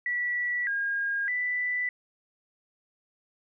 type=tone with pitch steps; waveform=sine; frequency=1951 / 1623 / 1983 Hz; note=B6 / G#6 / B6; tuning=-22 / -40 / +7 cents; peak=-26 dBFS; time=0.06-1.89 s; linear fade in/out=2 ms; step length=610 ms; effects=none